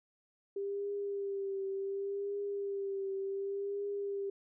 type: tone with vibrato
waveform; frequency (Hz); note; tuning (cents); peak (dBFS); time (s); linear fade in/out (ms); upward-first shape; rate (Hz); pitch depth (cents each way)
sine; 396.4; G4; +19; -34; 0.56-4.3; 5; triangle; 0.68; 39
effects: none